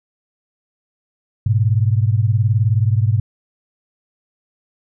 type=beating tone pair; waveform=sine; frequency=103.83 / 122.83 Hz; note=G#2 / B2; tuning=0 / -9 cents; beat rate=19 Hz; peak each=-14 / -17 dBFS; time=1.46-3.2 s; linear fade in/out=5 ms; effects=none